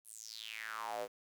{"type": "tone with high-pass filter sweep", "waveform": "square", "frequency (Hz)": 55.4, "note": "A1", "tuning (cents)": 13, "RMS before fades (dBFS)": -44, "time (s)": [0.04, 1.08], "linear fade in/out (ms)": 50, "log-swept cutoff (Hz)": [11000, 470], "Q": 5.7, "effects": ["10-bit"]}